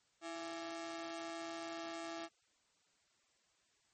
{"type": "ring-modulated tone", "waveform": "sawtooth", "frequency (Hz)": 501, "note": "B4", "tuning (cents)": 25, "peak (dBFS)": -36, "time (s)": [0.21, 2.29], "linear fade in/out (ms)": 50, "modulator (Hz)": 171, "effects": ["white hiss -75 dBFS RMS until 3.93 s", "MP3 32 kbps"]}